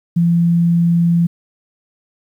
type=tone; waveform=sine; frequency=170.2 Hz; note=F3; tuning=44 cents flat; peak=-10 dBFS; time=0.16-1.27 s; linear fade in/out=10 ms; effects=8-bit